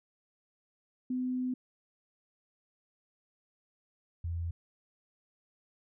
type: tone pair in turn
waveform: sine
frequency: 253.4 / 84.56 Hz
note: B3 / E2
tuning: +45 / +45 cents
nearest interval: octave + perfect fifth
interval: 1900 cents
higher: first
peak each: -30 / -32 dBFS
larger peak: first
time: 1.1-1.54 / 4.24-4.51 s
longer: first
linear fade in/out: 5 ms
effects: none